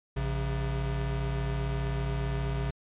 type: tone pair together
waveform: square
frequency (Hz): 56.73 / 135.1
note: A#1 / C#3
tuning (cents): -46 / -44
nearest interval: octave + minor third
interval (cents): 1502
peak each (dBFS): -32 / -32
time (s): 0.16-2.71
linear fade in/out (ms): 10
effects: resampled to 8000 Hz